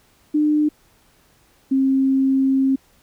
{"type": "tone pair in turn", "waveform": "sine", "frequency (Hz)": [301, 267.6], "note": ["D4", "C4"], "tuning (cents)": [43, 39], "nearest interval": "major second", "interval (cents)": 204, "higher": "first", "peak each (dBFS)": -14, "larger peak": "neither", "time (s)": [[0.34, 0.69], [1.71, 2.76]], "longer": "second", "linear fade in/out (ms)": 10, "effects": ["pink hiss -57 dBFS RMS until 3.02 s"]}